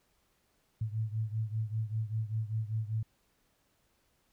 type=beating tone pair; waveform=sine; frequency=108.4 / 113.5 Hz; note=A2 / A#2; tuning=-25 / -46 cents; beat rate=5.1 Hz; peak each=-33 / -36 dBFS; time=0.81-3.03 s; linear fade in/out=5 ms; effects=pink hiss -73 dBFS RMS until 4.32 s